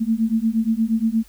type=beating tone pair; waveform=sine; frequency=220 / 228.5 Hz; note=A3 / A#3; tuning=0 / -34 cents; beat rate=8.5 Hz; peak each=-20 dBFS; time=0-1.24 s; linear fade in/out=20 ms; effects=added 50 Hz sine -49 dBFS peak until 1.28 s + white hiss -53 dBFS RMS until 1.28 s